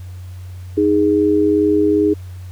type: tone pair together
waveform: sine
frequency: 310.6 / 413 Hz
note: D#4 / G#4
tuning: -3 / -10 cents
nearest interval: perfect fourth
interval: 493 cents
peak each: -14 / -14 dBFS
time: 0.77-2.14 s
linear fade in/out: 10 ms
effects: added 91 Hz sine -29 dBFS peak until 2.51 s + pink hiss -49 dBFS RMS until 2.51 s